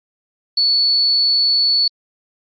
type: tone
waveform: sine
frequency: 4435 Hz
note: C#8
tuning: in tune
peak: -12 dBFS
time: 0.57-1.88 s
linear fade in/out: 5 ms
effects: Opus 48 kbps